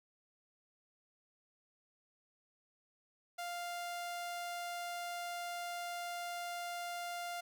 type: tone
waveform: sawtooth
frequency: 698.5 Hz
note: F5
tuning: in tune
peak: -36 dBFS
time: 3.38-7.41 s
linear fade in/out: 10 ms
effects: none